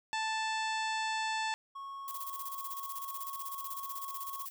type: harmonic tone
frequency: 880 Hz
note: A5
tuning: in tune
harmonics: 1 / 2 / 3 / 4 / 5 / 6 / 7 / 8 / 9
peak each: -34 / -38 / -41 / -43 / -45 / -50 / -54 / -52 / -50 dBFS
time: 0.13-1.54 s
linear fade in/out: 0 ms
type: tone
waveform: triangle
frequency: 1100 Hz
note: C#6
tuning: 14 cents flat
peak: -39 dBFS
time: 1.75-4.46 s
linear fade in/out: 10 ms
type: noise with tremolo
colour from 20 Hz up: violet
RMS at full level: -41 dBFS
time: 2.08-4.5 s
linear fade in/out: 0 ms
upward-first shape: square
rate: 16 Hz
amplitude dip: 75%
effects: none